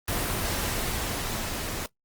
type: noise with level ramp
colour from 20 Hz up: pink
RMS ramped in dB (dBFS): -27 to -33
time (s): 0.08-1.86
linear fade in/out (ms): 0
effects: noise-tail reverb RT60 0.1 s tail -19 dB re dry + Opus 24 kbps